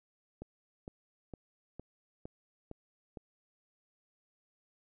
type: click train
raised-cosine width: 2 ms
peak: -30 dBFS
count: 7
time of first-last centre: 0.42-3.172 s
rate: 2.18 Hz
effects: none